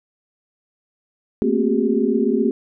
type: tone cluster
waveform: sine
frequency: 220.8 / 237 / 264.1 / 371.8 / 407.3 Hz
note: A3 / A#3 / C4 / F#4 / G#4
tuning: +6 / +29 / +16 / +8 / -34 cents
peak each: -22 dBFS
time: 1.42-2.51 s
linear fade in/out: 0 ms
effects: none